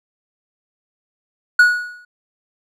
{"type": "tone with exponential decay", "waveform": "triangle", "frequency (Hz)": 1460, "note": "F#6", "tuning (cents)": -24, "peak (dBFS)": -3, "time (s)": [1.59, 2.05], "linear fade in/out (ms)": 5, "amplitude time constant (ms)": 100, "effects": []}